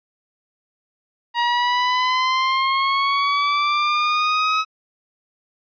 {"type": "exponential sweep", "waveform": "sawtooth", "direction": "up", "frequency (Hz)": [947, 1283], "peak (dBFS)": -13, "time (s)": [1.34, 4.65], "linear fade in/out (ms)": 50, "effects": ["resampled to 11025 Hz"]}